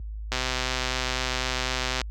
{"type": "click train", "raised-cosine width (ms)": 0.2, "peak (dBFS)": -9, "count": 218, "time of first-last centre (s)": [0.32, 2.015], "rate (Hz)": 128, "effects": ["added 53 Hz sine -24 dBFS peak until 2.1 s", "high-pass 80 Hz 12 dB/octave"]}